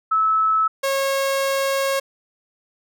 sine / sawtooth tone pair in turn, 1302 / 545.4 Hz, E6 / C#5, -22 / -28 cents, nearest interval octave + minor third, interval 1506 cents, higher first, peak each -15 dBFS, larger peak neither, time 0.11-0.68 / 0.83-2 s, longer second, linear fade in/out 10 ms, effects none

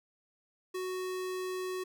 square tone, 370 Hz, F#4, in tune, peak -35 dBFS, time 0.74-1.84 s, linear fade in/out 10 ms, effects none

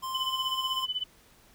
square tone, 1046.5 Hz, C6, in tune, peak -33 dBFS, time 0.02-0.86 s, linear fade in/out 20 ms
sine tone with tremolo, 3000 Hz, F#7, 23 cents sharp, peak -26 dBFS, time 0.14-1.04 s, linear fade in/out 10 ms, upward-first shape sine, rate 16 Hz, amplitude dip 90%
effects pink hiss -59 dBFS RMS until 1.54 s

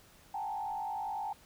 sine tone with frequency modulation, 830.6 Hz, G#5, in tune, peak -34 dBFS, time 0.34-1.33 s, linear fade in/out 5 ms, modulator 50.7 Hz, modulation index 1.3, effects pink hiss -60 dBFS RMS until 1.45 s

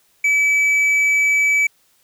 sine tone with tanh clipping, 2296 Hz, D7, 40 cents flat, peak -14 dBFS, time 0.24-1.67 s, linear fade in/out 5 ms, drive 5 dB, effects white hiss -59 dBFS RMS until 2.03 s

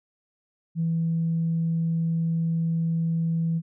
sine tone, 164.81 Hz, E3, in tune, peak -21 dBFS, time 0.75-3.62 s, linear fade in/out 50 ms, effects tanh soft clip ceiling -17 dBFS

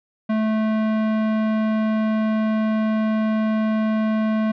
sine tone with tanh clipping, 218 Hz, A3, 16 cents flat, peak -20 dBFS, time 0.29-4.52 s, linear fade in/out 10 ms, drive 18 dB, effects none

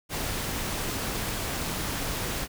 pink noise, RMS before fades -31 dBFS, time 0.09-2.48 s, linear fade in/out 50 ms, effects none

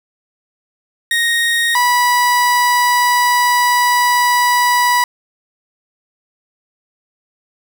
30% pulse tone pair in turn, 1864.7 / 978.7 Hz, A#6 / B5, 0 / -16 cents, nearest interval major seventh, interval 1116 cents, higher first, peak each -10 / -8 dBFS, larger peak second, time 1.11-1.75 / 1.75-5.04 s, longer second, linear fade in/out 2 ms, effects none

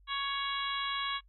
harmonic tone with a mistuned harmonic, 556 Hz, C#5, 5 cents sharp, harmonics 2 / 3 / 4 / 5 / 6 / 7, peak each -35 / -40 / -41 / -43 / -38 / -41 dBFS, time 0.07-1.21 s, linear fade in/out 50 ms, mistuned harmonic 5, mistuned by +24 cents, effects noise-tail reverb RT60 0.1 s tail -25 dB re dry + added 48 Hz sine -58 dBFS peak until 1.28 s

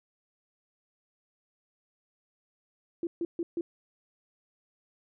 sine tone bursts, 339.6 Hz, F4, 48 cents flat, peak -28 dBFS, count 4, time 3.03-3.61 s, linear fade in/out 2 ms, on 40 ms, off 140 ms, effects none

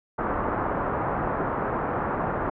white low-pass noise, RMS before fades -27 dBFS, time 0.18-2.5 s, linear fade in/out 10 ms, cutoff 1300 Hz, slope 24 dB/octave, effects low-pass 2000 Hz 12 dB/octave

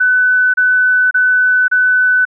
sine tone bursts, 1501 Hz, F#6, 24 cents sharp, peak -8 dBFS, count 4, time 0-2.253 s, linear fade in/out 10 ms, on 540 ms, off 31 ms, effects none

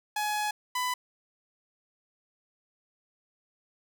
sawtooth tone pair in turn, 842 / 998.8 Hz, G#5 / B5, +24 / +19 cents, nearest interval minor third, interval 295 cents, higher second, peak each -24 dBFS, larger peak neither, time 0.16-0.51 / 0.75-0.94 s, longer first, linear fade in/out 5 ms, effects none

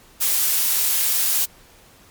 blue noise, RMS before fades -19 dBFS, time 0.2-1.46 s, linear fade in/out 20 ms, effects pink hiss -50 dBFS RMS until 2.1 s + MP3 96 kbps

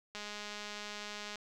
click train, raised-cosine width 0.2 ms, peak -26 dBFS, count 252, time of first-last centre 0.15-1.357 s, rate 208 Hz, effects none

